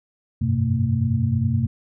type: tone cluster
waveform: sine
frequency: 93.6 / 103.2 / 126 / 226 Hz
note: F#2 / G#2 / B2 / A3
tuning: +20 / -10 / +35 / +47 cents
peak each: -24 / -25 / -21 / -25 dBFS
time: 0.41-1.67 s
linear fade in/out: 10 ms
effects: none